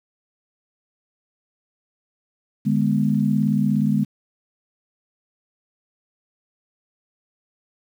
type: chord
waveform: sine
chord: G# diminished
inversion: second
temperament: equal with one note detuned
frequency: 150.44 / 207.7 / 246.9 Hz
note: D3 / G#3 / B3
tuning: +42 / 0 / 0 cents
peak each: -22 / -19 / -23 dBFS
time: 2.65-4.05 s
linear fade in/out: 20 ms
effects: 8-bit